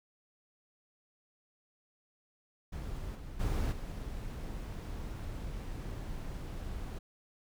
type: noise with level steps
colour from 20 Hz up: brown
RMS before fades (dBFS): -40 / -45 / -32 / -40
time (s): 2.72-6.99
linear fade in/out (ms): 10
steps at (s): 3.14 / 3.39 / 3.71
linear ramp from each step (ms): 20
effects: none